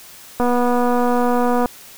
click train, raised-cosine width 1 ms, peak -6 dBFS, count 308, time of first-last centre 0.4-1.658 s, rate 244 Hz, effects white hiss -41 dBFS RMS until 1.97 s

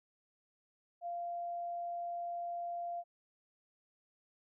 sine tone, 693 Hz, F5, 14 cents flat, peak -37 dBFS, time 1.01-3.04 s, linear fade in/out 50 ms, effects none

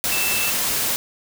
sine tone in noise, 2655 Hz, E7, 12 cents sharp, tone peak -24 dBFS, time 0.12-0.5 s, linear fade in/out 0 ms, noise white, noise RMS -22 dBFS, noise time 0.04-0.96 s, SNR -5 dB, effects none

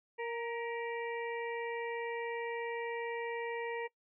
harmonic tone with a mistuned harmonic, 466.2 Hz, A#4, in tune, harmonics 1 / 2 / 4 / 5 / 6, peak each -37 / -42 / -45 / -47 / -55 dBFS, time 0.18-3.88 s, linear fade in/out 20 ms, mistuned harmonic 4, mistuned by +36 cents, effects noise-tail reverb RT60 0.1 s tail -22 dB re dry

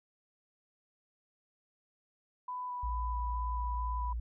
sine tone with vibrato, 992 Hz, B5, 7 cents sharp, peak -36 dBFS, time 2.48-4.13 s, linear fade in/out 5 ms, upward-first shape square, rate 2.3 Hz, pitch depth 9 cents each way
sine tone, 58.1 Hz, A#1, 5 cents flat, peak -33 dBFS, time 2.83-4.2 s, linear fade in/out 5 ms
effects none

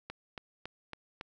click train, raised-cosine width 0.3 ms, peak -24 dBFS, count 5, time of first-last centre 0.1-1.211 s, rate 3.6 Hz, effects none

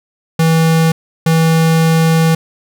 square tone pair in turn, 162.5 / 162.5 Hz, E3 / E3, -24 / -24 cents, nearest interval unison, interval 0 cents, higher neither, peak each -9 dBFS, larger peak neither, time 0.39-0.92 / 1.26-2.35 s, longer second, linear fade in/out 5 ms, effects none

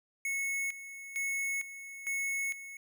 square tone with tremolo, 2197 Hz, C#7, 16 cents flat, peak -32 dBFS, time 0.25-2.77 s, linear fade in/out 2 ms, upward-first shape square, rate 1.1 Hz, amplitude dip 75%, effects none

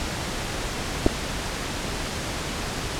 clicks, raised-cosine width 2 ms, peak -4 dBFS, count 2, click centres 1.063 / 1.066 s, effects pink hiss -29 dBFS RMS until 2.99 s + low-pass 8000 Hz 12 dB/octave

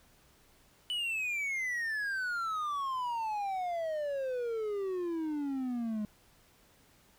triangle exponential sweep, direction down, 2991 to 207.7 Hz, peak -30 dBFS, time 0.9-6.05 s, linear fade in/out 0 ms, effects pink hiss -64 dBFS RMS until 7.18 s

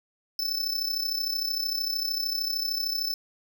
square tone with amplitude modulation, 5274 Hz, E8, in tune, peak -24 dBFS, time 0.39-3.14 s, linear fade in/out 2 ms, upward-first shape sine, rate 33.2 Hz, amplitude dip 65%, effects none

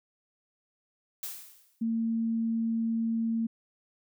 blue noise with exponential decay, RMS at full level -35 dBFS, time 1.23-1.83 s, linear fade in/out 1 ms, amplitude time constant 130 ms
sine tone, 227.2 Hz, A#3, 44 cents flat, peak -26 dBFS, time 1.81-3.47 s, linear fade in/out 10 ms
effects none

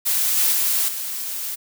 blue noise with level steps, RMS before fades -20 / -18 / -20 / -28 dBFS, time 0.05-1.56 s, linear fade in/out 20 ms, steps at 0.37 / 0.52 / 0.88 s, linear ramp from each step 5 ms, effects none

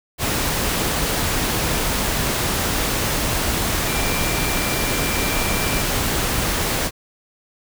sine tone in noise, 2362 Hz, D7, 9 cents sharp, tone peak -29 dBFS, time 3.85-5.85 s, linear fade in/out 50 ms, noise pink, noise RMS -21 dBFS, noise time 0.18-6.91 s, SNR -11 dB, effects none

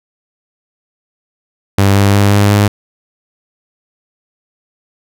sawtooth tone with pitch steps, 98.9 / 99.88 / 100.86 / 101.86 / 102.86 Hz, G2 / G2 / G2 / G#2 / G#2, +16 / +33 / +50 / -33 / -16 cents, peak -3 dBFS, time 1.78-2.68 s, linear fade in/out 5 ms, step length 180 ms, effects none

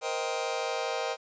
sawtooth chord, C minor seventh, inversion third, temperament just, 470.9 / 523.3 / 627.9 / 784.9 Hz, Bb4 / C5 / Eb5 / G5, +18 / 0 / +16 / +2 cents, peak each -31 dBFS, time 0.01-1.17 s, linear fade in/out 50 ms, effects resampled to 16000 Hz + 10-bit

